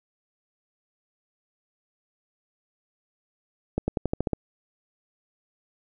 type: accelerating click train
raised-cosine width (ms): 2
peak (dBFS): -11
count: 8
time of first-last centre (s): 3.78-4.333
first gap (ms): 100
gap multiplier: 0.92
effects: none